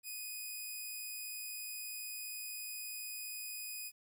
5% pulse tone, 2489 Hz, D#7, in tune, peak -32 dBFS, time 0.03-3.92 s, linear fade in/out 50 ms, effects 12-bit

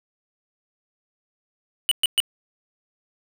square tone bursts, 2960 Hz, F#7, in tune, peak -16 dBFS, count 3, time 1.89-2.202 s, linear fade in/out 0 ms, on 24 ms, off 120 ms, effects none

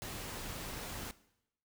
pink noise, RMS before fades -43 dBFS, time 0.02-1.11 s, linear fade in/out 0 ms, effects noise-tail reverb RT60 0.8 s tail -18 dB re dry

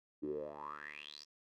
10% pulse tone with band-pass filter sweep, 74.1 Hz, D2, 16 cents sharp, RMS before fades -45 dBFS, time 0.22-1.25 s, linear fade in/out 20 ms, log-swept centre 300 to 5400 Hz, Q 9.3, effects none

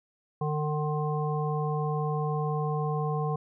harmonic tone, 151 Hz, D3, 48 cents sharp, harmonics 1 / 3 / 5 / 7, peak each -28 / -33 / -35 / -36 dBFS, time 0.41-3.36 s, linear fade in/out 5 ms, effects none

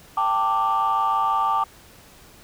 sine chord, G suspended second, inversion none, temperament equal with one note detuned, 784 / 890.2 / 1174.7 Hz, G5 / A5 / D6, 0 / +20 / 0 cents, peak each -24 / -22 / -20 dBFS, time 0.17-1.64 s, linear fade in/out 5 ms, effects tanh soft clip ceiling -13 dBFS + pink hiss -49 dBFS RMS until 2.43 s

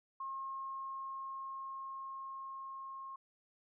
sine tone with level ramp, 1075 Hz, C6, 47 cents sharp, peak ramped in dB -39 to -44 dBFS, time 0.2-3.16 s, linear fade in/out 5 ms, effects none

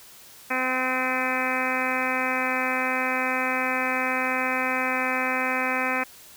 harmonic tone with a mistuned harmonic, 257.2 Hz, C4, 30 cents flat, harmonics 1 / 2 / 3 / 4 / 5 / 6 / 7 / 8 / 9 / 10, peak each -32 / -32 / -32 / -32 / -32 / -32 / -32 / -32 / -32 / -32 dBFS, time 0.5-6.04 s, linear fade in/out 10 ms, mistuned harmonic 10, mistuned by -28 cents, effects white hiss -48 dBFS RMS until 6.36 s

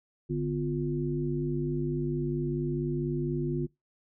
harmonic tone with a mistuned harmonic, 50.2 Hz, G1, 42 cents sharp, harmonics 1 / 3 / 5 / 7, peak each -40 / -30 / -35 / -32 dBFS, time 0.29-3.67 s, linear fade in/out 20 ms, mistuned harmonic 3, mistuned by -46 cents, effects noise-tail reverb RT60 0.2 s tail -23 dB re dry

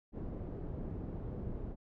pink low-pass noise, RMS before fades -41 dBFS, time 0.12-1.76 s, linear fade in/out 50 ms, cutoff 400 Hz, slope 12 dB/octave, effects none

